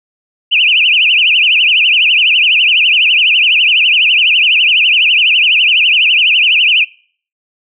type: tone with vibrato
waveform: sine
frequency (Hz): 2708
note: E7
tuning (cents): +46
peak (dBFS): -6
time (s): 0.51-6.85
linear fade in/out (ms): 20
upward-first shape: triangle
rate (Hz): 12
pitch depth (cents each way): 240
effects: noise-tail reverb RT60 0.5 s tail -24 dB re dry